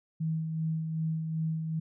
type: tone with tremolo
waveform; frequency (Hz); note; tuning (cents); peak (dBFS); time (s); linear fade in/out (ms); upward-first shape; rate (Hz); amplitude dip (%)
sine; 160; D#3; +49; -27; 0.2-1.8; 10; sine; 2.6; 40
effects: none